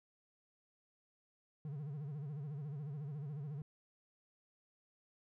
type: tone with vibrato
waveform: triangle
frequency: 145.2 Hz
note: D3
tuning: 19 cents flat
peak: -39 dBFS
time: 1.65-3.62 s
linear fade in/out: 2 ms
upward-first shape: sine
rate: 14 Hz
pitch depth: 130 cents each way
effects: none